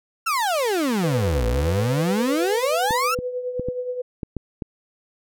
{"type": "exponential two-way sweep", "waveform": "35% pulse", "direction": "down then up", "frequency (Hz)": [1394, 55, 1394], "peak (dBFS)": -18, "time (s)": [0.26, 3.15], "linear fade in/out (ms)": 10, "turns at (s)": 1.46}
{"type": "tone with tremolo", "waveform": "sine", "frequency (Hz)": 498.3, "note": "B4", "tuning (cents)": 15, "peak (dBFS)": -22, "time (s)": [1.03, 4.02], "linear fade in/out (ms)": 10, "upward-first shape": "triangle", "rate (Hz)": 9.5, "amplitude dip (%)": 65}
{"type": "clicks", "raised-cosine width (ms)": 3, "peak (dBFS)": -15, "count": 7, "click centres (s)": [2.908, 3.189, 3.596, 3.686, 4.232, 4.367, 4.622]}
{"effects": []}